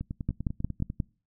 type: two click trains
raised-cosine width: 5 ms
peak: -21 / -15 dBFS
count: 10 / 5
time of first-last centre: 0.01-0.901 / 0.29-1.002 s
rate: 10.1 / 5.62 Hz
effects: noise-tail reverb RT60 0.4 s tail -26 dB re dry